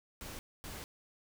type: noise bursts at uneven times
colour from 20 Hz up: pink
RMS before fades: -45 dBFS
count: 2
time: 0.21-0.39 / 0.64-0.84 s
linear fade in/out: 0 ms
effects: none